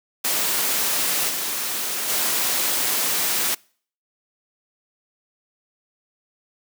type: noise with level steps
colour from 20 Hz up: white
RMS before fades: -22 / -26 / -22 dBFS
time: 0.24-3.55 s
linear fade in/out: 10 ms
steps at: 1.28 / 2.08 s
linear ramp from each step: 20 ms
effects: noise-tail reverb RT60 0.5 s tail -26 dB re dry + high-pass 200 Hz 12 dB/octave